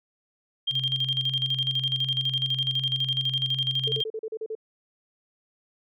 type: tone with tremolo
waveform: sine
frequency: 3196 Hz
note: G7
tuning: 33 cents sharp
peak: -22 dBFS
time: 0.67-4.04 s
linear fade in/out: 10 ms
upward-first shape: square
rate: 12 Hz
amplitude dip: 70%
type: tone with vibrato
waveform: sine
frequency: 130.81 Hz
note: C3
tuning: in tune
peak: -31 dBFS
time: 0.7-4.03 s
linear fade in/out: 50 ms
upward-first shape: triangle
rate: 5.3 Hz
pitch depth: 18 cents each way
type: tone bursts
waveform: sine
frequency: 440 Hz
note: A4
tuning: in tune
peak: -29 dBFS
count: 8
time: 3.87-4.552 s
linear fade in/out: 5 ms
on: 52 ms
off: 38 ms
effects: none